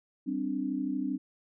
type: chord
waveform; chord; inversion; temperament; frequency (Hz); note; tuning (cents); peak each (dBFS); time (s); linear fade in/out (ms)
sine; G suspended fourth; none; just; 196 / 261.3 / 294; G3 / C4 / D4; 0 / -2 / +2; -37 / -32 / -33; 0.26-1.18; 20
effects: none